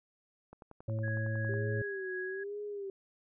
click train, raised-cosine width 1 ms, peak -36 dBFS, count 12, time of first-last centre 0.53-1.539 s, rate 10.9 Hz
harmonic tone, 110 Hz, A2, in tune, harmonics 1 / 2 / 3 / 5, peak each -32 / -45 / -47 / -42 dBFS, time 0.88-1.82 s, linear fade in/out 5 ms
sine tone with tremolo, 1661.2 Hz, G#6, in tune, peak -37 dBFS, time 1.03-2.44 s, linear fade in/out 10 ms, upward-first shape triangle, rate 2.8 Hz, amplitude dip 45%
sine tone with vibrato, 392 Hz, G4, in tune, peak -37 dBFS, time 1.49-2.9 s, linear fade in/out 2 ms, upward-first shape sine, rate 1.1 Hz, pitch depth 100 cents each way
effects none

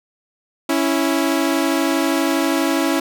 sawtooth tone pair together, 277.1 / 329.5 Hz, C#4 / E4, -1 / -1 cents, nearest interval minor third, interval 300 cents, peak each -15 dBFS, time 0.69-3 s, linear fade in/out 5 ms, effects none

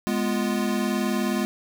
square chord, F diminished, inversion first, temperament equal, 207.7 / 246.9 / 349.2 Hz, Ab3 / Cb4 / F4, 0 / 0 / 0 cents, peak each -26 / -28 / -30 dBFS, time 0.07-1.45 s, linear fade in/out 0 ms, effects none

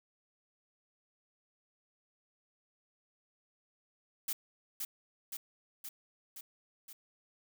blue noise with echo, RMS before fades -35 dBFS, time 4.28-4.33 s, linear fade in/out 5 ms, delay 520 ms, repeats 5, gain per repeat -3 dB, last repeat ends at 6.93 s, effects none

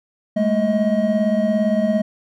triangle tone cluster, 204.8 / 222.3 / 631 Hz, G#3 / A3 / D#5, -24 / +18 / +24 cents, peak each -18 dBFS, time 0.36-2.02 s, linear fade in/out 10 ms, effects none

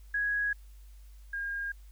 sine tone pair in turn, 1661.2 / 1618.6 Hz, G#6 / G#6, 0 / -45 cents, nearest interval unison, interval 45 cents, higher first, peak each -27 / -32 dBFS, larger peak first, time 0.14-0.53 / 1.33-1.72 s, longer neither, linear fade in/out 5 ms, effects added 50 Hz sine -48 dBFS peak until 1.91 s + white hiss -66 dBFS RMS until 1.91 s

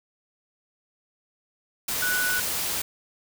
sine tone in noise, 1480 Hz, F#6, in tune, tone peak -24 dBFS, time 2.02-2.4 s, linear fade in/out 5 ms, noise white, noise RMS -28 dBFS, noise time 1.88-2.82 s, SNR +1 dB, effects none

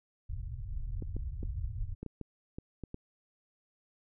pink low-pass noise, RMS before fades -37 dBFS, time 0.29-1.95 s, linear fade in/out 20 ms, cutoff 120 Hz, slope 48 dB/octave
clicks, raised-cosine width 3 ms, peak -27 dBFS, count 9, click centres 1.024 / 1.166 / 1.431 / 2.03 / 2.063 / 2.213 / 2.585 / 2.837 / 2.944 s
effects none

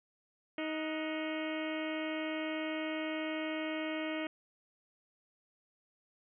harmonic tone with a mistuned harmonic, 313.6 Hz, D#4, 14 cents sharp, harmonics 1 / 2 / 3 / 4 / 5 / 6 / 7 / 8 / 9 / 10, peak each -37 / -40 / -50 / -49 / -49 / -46 / -45 / -49 / -49 / -51 dBFS, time 0.58-4.27 s, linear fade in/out 2 ms, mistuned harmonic 5, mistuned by -100 cents, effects none

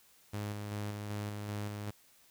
sawtooth tone with tremolo, 103.83 Hz, G#2, in tune, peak -32 dBFS, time 0.33-1.91 s, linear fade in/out 10 ms, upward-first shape square, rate 2.6 Hz, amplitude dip 30%, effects white hiss -64 dBFS RMS until 2.3 s

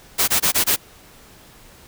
white noise bursts, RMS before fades -17 dBFS, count 5, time 0.18-0.764 s, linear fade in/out 20 ms, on 100 ms, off 21 ms, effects pink hiss -47 dBFS RMS until 1.87 s

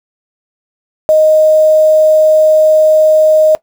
sine tone with quantisation, 622.3 Hz, D#5, in tune, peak -4 dBFS, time 1.09-3.55 s, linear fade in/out 0 ms, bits 5, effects noise-tail reverb RT60 0.1 s tail -19 dB re dry

